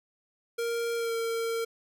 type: tone with pitch glide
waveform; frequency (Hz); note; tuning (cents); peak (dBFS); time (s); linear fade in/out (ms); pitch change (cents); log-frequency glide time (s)
square; 466.2 to 457.9; A#4 to A#4; 0 to -31; -29; 0.58-1.65; 10; -31; 0.96-1.14
effects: none